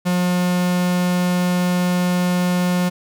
45% pulse tone, 179 Hz, F3, 43 cents sharp, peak -16 dBFS, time 0.05-2.9 s, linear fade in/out 20 ms, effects none

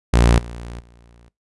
sawtooth tone with level steps, 58.7 Hz, A#1, 13 cents sharp, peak -7 / -27 / -43 dBFS, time 0.13-1.29 s, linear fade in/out 10 ms, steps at 0.38 / 0.8 s, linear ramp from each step 2 ms, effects noise-tail reverb RT60 0.2 s tail -22 dB re dry + resampled to 24000 Hz

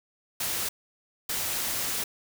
white noise bursts at uneven times, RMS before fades -30 dBFS, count 2, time 0.4-0.69 / 1.29-2.04 s, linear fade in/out 5 ms, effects none

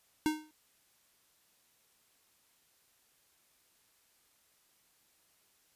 square tone with exponential decay, 308.3 Hz, D#4, 16 cents flat, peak -25 dBFS, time 0.26-0.51 s, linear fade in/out 0 ms, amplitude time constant 54 ms, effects white hiss -70 dBFS RMS until 5.75 s + resampled to 32000 Hz

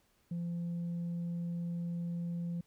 sine tone, 171.6 Hz, F3, 30 cents flat, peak -32 dBFS, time 0.31-2.61 s, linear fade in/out 5 ms, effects tanh soft clip ceiling -33 dBFS + pink hiss -72 dBFS RMS until 2.66 s

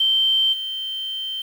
sine tone with level steps, 3121 Hz, G7, 8 cents flat, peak -15 / -25 dBFS, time 0-1.42 s, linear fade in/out 5 ms, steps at 0.52 s, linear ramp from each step 20 ms, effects 7-bit

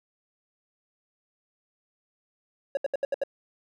triangle tone bursts, 555 Hz, C#5, 2 cents sharp, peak -21 dBFS, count 6, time 2.75-3.236 s, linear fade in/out 2 ms, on 21 ms, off 72 ms, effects none

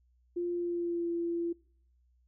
sine tone with pitch glide, 349.2 to 340.4 Hz, F4 to F4, 0 to -44 cents, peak -30 dBFS, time 0.36-1.53 s, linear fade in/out 10 ms, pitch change -44 cents, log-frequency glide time 0.54-1.1 s, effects noise-tail reverb RT60 0.6 s tail -25 dB re dry + added 61 Hz sine -65 dBFS peak until 2.27 s

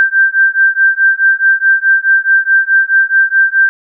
sine beating tone pair, 1569 / 1573.7 Hz, G6 / G6, +1 / +6 cents, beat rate 4.7 Hz, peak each -10 dBFS, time 0-3.69 s, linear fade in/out 0 ms, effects none

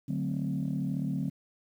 sine chord, D dominant seventh, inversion none, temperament equal, 146.83 / 185 / 220 / 261.6 Hz, D3 / F#3 / A3 / C4, 0 / 0 / 0 / 0 cents, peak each -32 / -33 / -36 / -34 dBFS, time 0.08-1.3 s, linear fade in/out 10 ms, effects tanh soft clip ceiling -22 dBFS + 10-bit

